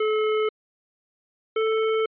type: tone pair in turn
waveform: square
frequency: 431.3 / 440.9 Hz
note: A4 / A4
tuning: -35 / +4 cents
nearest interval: unison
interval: 39 cents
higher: second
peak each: -21 dBFS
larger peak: neither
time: 0-0.49 / 1.56-2.06 s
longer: second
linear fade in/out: 5 ms
effects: resampled to 8000 Hz